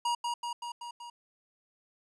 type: tone with echo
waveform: square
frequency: 952 Hz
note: A#5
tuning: 36 cents sharp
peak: -28 dBFS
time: 0.05-0.15 s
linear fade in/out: 5 ms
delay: 190 ms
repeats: 5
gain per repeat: -3 dB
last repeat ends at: 1.1 s
effects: resampled to 22050 Hz + 11-bit